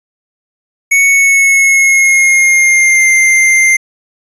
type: tone with pitch glide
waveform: square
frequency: 2220 to 2095 Hz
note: C#7 to C7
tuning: +2 to +2 cents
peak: -6 dBFS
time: 0.91-3.77 s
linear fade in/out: 10 ms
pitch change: -100 cents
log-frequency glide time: 1.05-3.11 s
effects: resampled to 24000 Hz